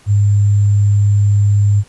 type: tone with sample-and-hold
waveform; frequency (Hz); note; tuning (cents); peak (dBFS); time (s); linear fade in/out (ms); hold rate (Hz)
sine; 102.1; G#2; -29; -8; 0.06-1.84; 50; 7350
effects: pink hiss -47 dBFS RMS until 1.88 s + resampled to 24000 Hz